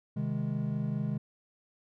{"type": "chord", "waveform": "triangle", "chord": "Ab major", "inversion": "first", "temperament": "equal with one note detuned", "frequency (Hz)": [130.81, 155.56, 206.8], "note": ["C3", "Eb3", "Ab3"], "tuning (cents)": [0, 0, -7], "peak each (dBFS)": -32, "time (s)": [0.16, 1.18], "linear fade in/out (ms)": 10, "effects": []}